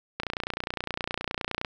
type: click train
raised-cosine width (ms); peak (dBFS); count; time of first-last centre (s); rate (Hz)
0.3; -13; 44; 0.2-1.648; 29.7
effects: none